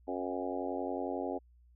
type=harmonic tone with a mistuned harmonic; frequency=91.1 Hz; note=F#2; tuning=26 cents flat; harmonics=3 / 4 / 5 / 6 / 7 / 8 / 9; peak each=-39 / -40 / -41 / -42 / -42 / -43 / -44 dBFS; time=0.07-1.39 s; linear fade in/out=20 ms; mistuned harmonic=8; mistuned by=+23 cents; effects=added 60 Hz sine -59 dBFS peak until 1.75 s